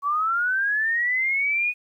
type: linear sweep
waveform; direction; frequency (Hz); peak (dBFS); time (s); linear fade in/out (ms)
sine; up; 1117 to 2489; -20; 0.02-1.74; 50
effects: 10-bit